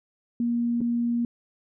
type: tone with dropouts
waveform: sine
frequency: 236.8 Hz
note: A#3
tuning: 27 cents sharp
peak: -22 dBFS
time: 0.4-1.25 s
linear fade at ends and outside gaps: 2 ms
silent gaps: 0.807-0.814 s
effects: none